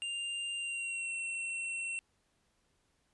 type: tone with pitch glide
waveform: square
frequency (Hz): 2794 to 2713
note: F7 to E7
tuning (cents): 0 to +49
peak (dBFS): -36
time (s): 0.02-1.99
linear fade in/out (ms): 0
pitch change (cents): -51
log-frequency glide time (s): 0.56-1.12
effects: pink hiss -75 dBFS RMS until 3.13 s + resampled to 24000 Hz